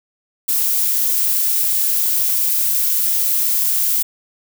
violet noise, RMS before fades -17 dBFS, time 0.48-4.03 s, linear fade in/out 10 ms, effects none

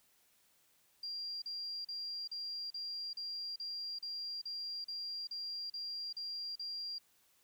sine tone bursts, 4768 Hz, D8, 25 cents sharp, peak -39 dBFS, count 14, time 1.03-6.984 s, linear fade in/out 5 ms, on 390 ms, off 38 ms, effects white hiss -71 dBFS RMS until 7.43 s

